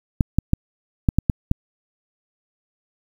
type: clicks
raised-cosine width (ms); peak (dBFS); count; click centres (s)
5; -3; 7; 0.208 / 0.386 / 0.534 / 1.088 / 1.186 / 1.298 / 1.514
effects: 7-bit